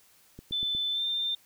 click train, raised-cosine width 3 ms, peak -30 dBFS, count 4, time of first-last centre 0.39-0.75 s, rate 8.34 Hz
sine tone with pitch glide, 3520 to 3592 Hz, A7 to A7, 0 to +35 cents, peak -27 dBFS, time 0.52-1.35 s, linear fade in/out 5 ms, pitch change +35 cents, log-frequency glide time 0.92-1.03 s
effects white hiss -61 dBFS RMS until 1.45 s

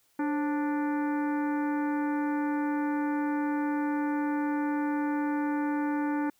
harmonic tone with a mistuned harmonic, 294 Hz, D4, 2 cents sharp, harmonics 1 / 2 / 3 / 4 / 5 / 6 / 7 / 8, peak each -27 / -41 / -35 / -45 / -41 / -45 / -51 / -53 dBFS, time 0.19-6.3 s, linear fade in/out 5 ms, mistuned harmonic 2, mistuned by -150 cents, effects white hiss -68 dBFS RMS until 6.39 s

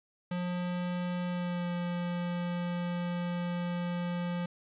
square tone with pitch glide, 177.9 to 175.25 Hz, F3 to F3, +32 to +6 cents, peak -32 dBFS, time 0.31-4.46 s, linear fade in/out 5 ms, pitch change -26 cents, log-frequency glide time 1.29-1.69 s, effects resampled to 8000 Hz + 10-bit

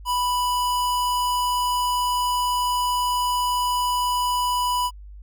square tone, 987.8 Hz, B5, in tune, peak -21 dBFS, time 0.05-4.91 s, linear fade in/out 50 ms, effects added 50 Hz sine -38 dBFS peak until 5.22 s

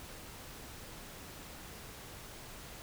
silence, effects pink hiss -49 dBFS RMS until 2.82 s

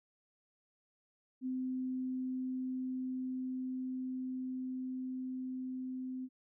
sine tone with level ramp, 257.2 Hz, C4, 30 cents flat, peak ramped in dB -34 to -38 dBFS, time 1.41-6.29 s, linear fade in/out 50 ms, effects none

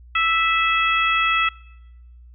harmonic tone with a mistuned harmonic, 659.3 Hz, E5, in tune, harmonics 2 / 3 / 4 / 5, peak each -20 / -24 / -21 / -27 dBFS, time 0.15-1.49 s, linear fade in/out 5 ms, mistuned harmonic 4, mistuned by -17 cents, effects noise-tail reverb RT60 1.0 s tail -24 dB re dry + added 60 Hz sine -42 dBFS peak until 2.34 s

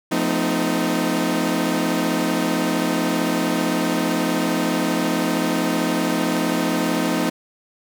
sawtooth chord, F dominant seventh, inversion none, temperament equal with one note detuned, 174.61 / 220 / 255.4 / 311.1 Hz, F3 / A3 / C4 / Eb4, 0 / 0 / -42 / 0 cents, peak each -22 / -22 / -20 / -19 dBFS, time 0.11-7.3 s, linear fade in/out 10 ms, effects none

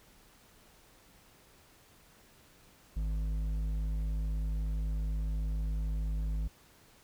sine tone with hard clipping, 52.5 Hz, G#1, 19 cents sharp, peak -32 dBFS, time 2.96-6.48 s, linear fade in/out 10 ms, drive 7 dB, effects pink hiss -61 dBFS RMS until 7.03 s

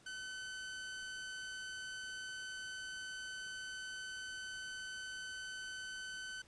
sawtooth tone, 1519 Hz, F#6, 45 cents sharp, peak -40 dBFS, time 0.06-6.42 s, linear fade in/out 5 ms, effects pink hiss -65 dBFS RMS until 6.47 s + resampled to 22050 Hz

